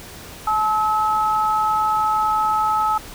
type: tone pair together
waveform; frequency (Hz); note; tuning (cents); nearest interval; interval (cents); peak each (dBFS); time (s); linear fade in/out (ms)
sine; 861 / 1290; A5 / E6; -38 / -38; perfect fifth; 700; -19; 0.47-2.98; 5
effects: pink hiss -38 dBFS RMS until 3.14 s